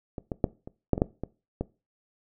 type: clicks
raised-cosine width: 2 ms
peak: -21 / -17 / -8 / -26 / -7 / -16 / -7 / -18 / -15 dBFS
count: 9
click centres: 0.182 / 0.318 / 0.442 / 0.675 / 0.933 / 0.979 / 1.019 / 1.236 / 1.61 s
effects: noise-tail reverb RT60 0.3 s tail -20 dB re dry